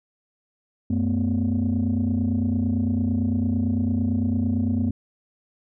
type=tone cluster; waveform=sine; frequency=93.1 / 221.7 / 250.6 Hz; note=F#2 / A3 / B3; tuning=+11 / +13 / +25 cents; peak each=-23 dBFS; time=0.9-4.91 s; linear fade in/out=5 ms; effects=tanh soft clip ceiling -15 dBFS

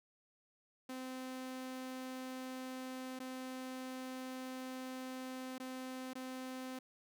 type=tone with dropouts; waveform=sawtooth; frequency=258.2 Hz; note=C4; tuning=23 cents flat; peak=-39 dBFS; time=0.89-6.79 s; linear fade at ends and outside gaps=5 ms; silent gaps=3.191-3.2 / 5.582-5.599 / 6.134-6.153 s; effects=none

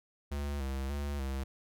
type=tone with vibrato; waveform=square; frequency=69.3 Hz; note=C#2; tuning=in tune; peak=-34 dBFS; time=0.31-1.44 s; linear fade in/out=10 ms; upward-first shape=square; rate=1.7 Hz; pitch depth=55 cents each way; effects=none

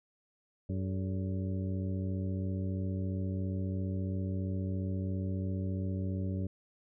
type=harmonic tone with a mistuned harmonic; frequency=94.7 Hz; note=F#2; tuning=41 cents sharp; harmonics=1 / 2 / 3 / 4 / 5 / 6; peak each=-33 / -37 / -42 / -47 / -50 / -49 dBFS; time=0.69-6.47 s; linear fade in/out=5 ms; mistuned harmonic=5; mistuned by=-120 cents; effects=none

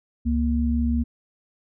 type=tone pair together; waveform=sine; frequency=69.94 / 235.6 Hz; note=C#2 / A#3; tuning=+16 / +19 cents; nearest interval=octave + major sixth; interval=2103 cents; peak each=-22 dBFS; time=0.25-1.04 s; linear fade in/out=20 ms; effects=none

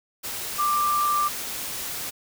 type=tone in noise; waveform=sine; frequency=1182 Hz; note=D6; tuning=11 cents sharp; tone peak=-20 dBFS; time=0.58-1.29 s; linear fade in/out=20 ms; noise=white; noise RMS=-32 dBFS; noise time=0.23-2.11 s; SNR=+9 dB; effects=none

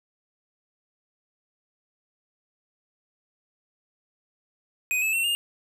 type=tone with pitch steps; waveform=square; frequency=2500 / 2603 / 2711 / 2822 Hz; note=D#7 / E7 / E7 / F7; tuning=+8 / -22 / +48 / +17 cents; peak=-23 dBFS; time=4.91-5.35 s; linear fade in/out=0 ms; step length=110 ms; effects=none

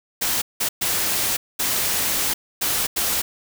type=noise bursts at uneven times; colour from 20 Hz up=white; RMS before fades=-22 dBFS; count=6; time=0.21-0.42 / 0.6-0.69 / 0.81-1.37 / 1.59-2.34 / 2.61-2.87 / 2.96-3.22 s; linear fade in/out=10 ms; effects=none

